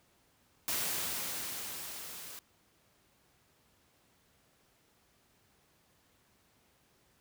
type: noise with level ramp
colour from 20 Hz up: white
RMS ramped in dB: -33 to -47 dBFS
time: 0.68-2.39 s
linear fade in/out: 0 ms
effects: pink hiss -69 dBFS RMS until 7.2 s + high-pass 60 Hz 12 dB/octave